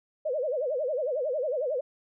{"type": "tone with vibrato", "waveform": "sine", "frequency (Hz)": 554.4, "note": "C#5", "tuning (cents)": 0, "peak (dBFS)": -26, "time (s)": [0.25, 1.81], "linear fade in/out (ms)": 10, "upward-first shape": "sine", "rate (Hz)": 11, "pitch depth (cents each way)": 230, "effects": []}